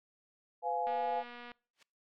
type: chord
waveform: sine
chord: F diminished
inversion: second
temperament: just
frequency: 502.9 / 698.5 / 838.1 Hz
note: Cb5 / F5 / Ab5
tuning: +31 / 0 / +16 cents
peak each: -38 / -35 / -34 dBFS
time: 0.62-1.24 s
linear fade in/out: 50 ms
type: click train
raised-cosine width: 0.3 ms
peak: -32 dBFS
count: 157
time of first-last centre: 0.87-1.517 s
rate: 241 Hz
type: noise with exponential growth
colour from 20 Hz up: blue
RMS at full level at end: -42 dBFS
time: 1.73-1.83 s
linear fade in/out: 5 ms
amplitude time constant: 21 ms
effects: noise-tail reverb RT60 0.4 s tail -25 dB re dry + low-pass 3000 Hz 12 dB/octave